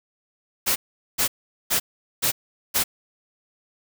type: noise bursts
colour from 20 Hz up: white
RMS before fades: -21 dBFS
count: 5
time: 0.66-2.84 s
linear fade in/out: 20 ms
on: 100 ms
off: 420 ms
effects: none